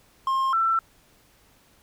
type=tone pair in turn; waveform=triangle / sine; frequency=1065 / 1338.3 Hz; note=C6 / E6; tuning=+30 / +26 cents; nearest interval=major third; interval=396 cents; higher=second; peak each=-19 dBFS; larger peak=neither; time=0.27-0.53 / 0.53-0.79 s; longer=neither; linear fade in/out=2 ms; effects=pink hiss -59 dBFS RMS until 1.82 s